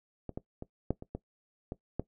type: clicks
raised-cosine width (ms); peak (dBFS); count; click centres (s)
2; -25 / -23 / -26 / -15 / -29 / -23 / -23 / -18; 8; 0.293 / 0.375 / 0.624 / 0.906 / 1.024 / 1.15 / 1.721 / 1.996
effects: noise-tail reverb RT60 0.1 s tail -18 dB re dry